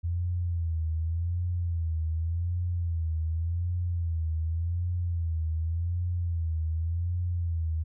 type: tone with vibrato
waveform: sine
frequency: 84 Hz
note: E2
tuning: 33 cents sharp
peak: -26 dBFS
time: 0.03-7.84 s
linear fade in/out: 20 ms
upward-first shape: sine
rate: 0.87 Hz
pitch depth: 88 cents each way
effects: none